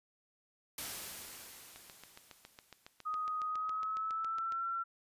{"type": "noise with exponential decay", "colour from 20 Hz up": "white", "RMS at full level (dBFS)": -40, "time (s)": [0.78, 3.5], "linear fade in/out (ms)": 2, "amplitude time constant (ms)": 590}
{"type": "click train", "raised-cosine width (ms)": 0.2, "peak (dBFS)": -32, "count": 21, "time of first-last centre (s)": [1.76, 4.522], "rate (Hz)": 7.24}
{"type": "tone with pitch glide", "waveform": "sine", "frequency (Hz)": [1250, 1355.3], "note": ["D#6", "E6"], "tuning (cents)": [8, 48], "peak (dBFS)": -34, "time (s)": [3.05, 4.84], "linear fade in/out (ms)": 20, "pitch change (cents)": 140, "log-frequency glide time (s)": [3.49, 4.62]}
{"effects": ["resampled to 32000 Hz"]}